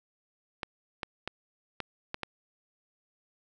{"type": "clicks", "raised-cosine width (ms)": 0.3, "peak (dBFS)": -17, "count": 6, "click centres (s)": [0.632, 1.032, 1.276, 1.803, 2.144, 2.233], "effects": []}